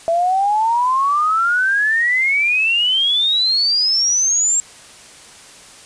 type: exponential sweep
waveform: sine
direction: up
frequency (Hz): 658 to 7550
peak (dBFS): -13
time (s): 0.08-4.6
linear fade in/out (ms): 0
effects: white hiss -41 dBFS RMS until 5.85 s + resampled to 22050 Hz